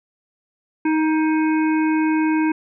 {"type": "harmonic tone with a mistuned harmonic", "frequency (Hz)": 313.3, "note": "D#4", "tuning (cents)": 12, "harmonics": [1, 3, 5, 7, 8], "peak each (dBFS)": [-16, -26, -30, -33, -34], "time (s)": [0.85, 2.52], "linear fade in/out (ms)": 5, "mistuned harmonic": 5, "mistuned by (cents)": 16, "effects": []}